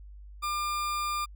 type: tone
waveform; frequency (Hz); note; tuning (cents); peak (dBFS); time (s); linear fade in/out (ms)
40% pulse; 1200; D6; +37; -28; 0.42-1.26; 20
effects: added 50 Hz sine -44 dBFS peak until 1.35 s